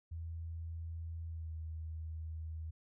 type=tone with pitch glide; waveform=sine; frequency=82.41 to 79.93 Hz; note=E2 to D#2; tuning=0 to +47 cents; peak=-40 dBFS; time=0.11-2.71 s; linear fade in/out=10 ms; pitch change=-53 cents; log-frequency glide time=1.27-1.52 s; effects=none